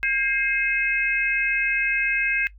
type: tone cluster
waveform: sine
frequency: 1614 / 2122 / 2561 Hz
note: G#6 / C7 / D#7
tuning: -50 / +24 / +49 cents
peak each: -25 dBFS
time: 0.03-2.47 s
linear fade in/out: 0 ms
effects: noise-tail reverb RT60 0.1 s tail -18 dB re dry + added 50 Hz sine -44 dBFS peak until 2.58 s